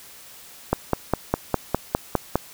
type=click train; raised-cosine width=1 ms; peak=-4 dBFS; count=9; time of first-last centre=0.73-2.356 s; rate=4.92 Hz; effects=white hiss -45 dBFS RMS until 2.53 s